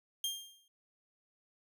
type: tone with exponential decay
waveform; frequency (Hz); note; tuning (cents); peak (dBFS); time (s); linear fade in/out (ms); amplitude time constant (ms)
sawtooth; 3202; G7; +36; -28; 0.24-0.68; 2; 94
effects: none